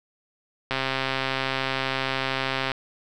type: click train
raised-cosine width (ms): 0.3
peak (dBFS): -9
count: 268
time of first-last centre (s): 0.71-2.718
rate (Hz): 133
effects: none